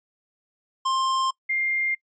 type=tone pair in turn; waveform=square / sine; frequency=1055 / 2110 Hz; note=C6 / C7; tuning=+14 / +14 cents; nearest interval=octave; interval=1200 cents; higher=second; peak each=-22 dBFS; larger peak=neither; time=0.85-1.31 / 1.49-1.95 s; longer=neither; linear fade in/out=10 ms; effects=noise-tail reverb RT60 0.1 s tail -23 dB re dry + resampled to 16000 Hz